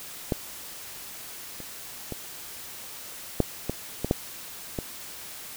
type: clicks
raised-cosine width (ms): 2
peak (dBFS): -10 / -26 / -19 / -6 / -13 / -13 / -7 / -15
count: 8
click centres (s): 0.322 / 1.603 / 2.123 / 3.403 / 3.696 / 4.046 / 4.111 / 4.788
effects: white hiss -41 dBFS RMS until 5.56 s